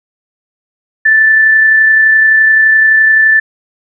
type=tone with amplitude modulation; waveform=sine; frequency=1760 Hz; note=A6; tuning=in tune; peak=-3 dBFS; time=1.05-3.4 s; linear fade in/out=10 ms; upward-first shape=sine; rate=31.7 Hz; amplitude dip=25%; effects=none